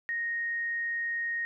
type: tone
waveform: sine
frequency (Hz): 1864.7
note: A#6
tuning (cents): 0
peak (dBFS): -29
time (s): 0.09-1.45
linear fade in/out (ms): 0
effects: none